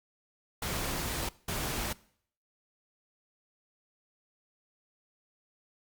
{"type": "noise bursts at uneven times", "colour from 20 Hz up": "pink", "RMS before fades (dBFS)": -34, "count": 2, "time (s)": [[0.62, 1.29], [1.48, 1.93]], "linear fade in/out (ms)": 5, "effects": ["noise-tail reverb RT60 0.6 s tail -21 dB re dry", "Opus 48 kbps"]}